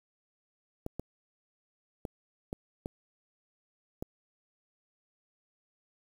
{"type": "clicks", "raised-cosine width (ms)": 2, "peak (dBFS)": -22, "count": 6, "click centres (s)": [0.864, 0.996, 2.052, 2.529, 2.859, 4.025], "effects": ["8-bit"]}